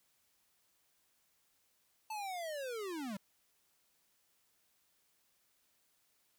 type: linear sweep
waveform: square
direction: down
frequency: 886 to 185.9 Hz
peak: -40 dBFS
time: 2.1-3.17 s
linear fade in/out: 5 ms
effects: white hiss -75 dBFS RMS until 6.38 s